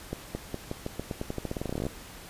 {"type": "accelerating click train", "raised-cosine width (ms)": 2, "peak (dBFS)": -18, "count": 24, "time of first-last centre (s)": [0.13, 1.866], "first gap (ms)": 220, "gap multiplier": 0.88, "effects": ["pink hiss -46 dBFS RMS until 2.29 s", "resampled to 32000 Hz"]}